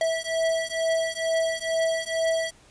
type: beating tone pair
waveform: square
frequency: 652 / 654.2 Hz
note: E5 / E5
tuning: -19 / -13 cents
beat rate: 2.2 Hz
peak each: -27 dBFS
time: 0.01-2.51 s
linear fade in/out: 2 ms
effects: pink hiss -55 dBFS RMS until 2.7 s + resampled to 22050 Hz